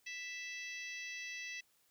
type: harmonic tone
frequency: 659.3 Hz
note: E5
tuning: in tune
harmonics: 3 / 4 / 5 / 6 / 7 / 8 / 9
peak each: -46 / -46 / -55 / -56 / -57 / -58 / -53 dBFS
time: 0.06-1.61 s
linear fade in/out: 10 ms
effects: white hiss -73 dBFS RMS until 1.9 s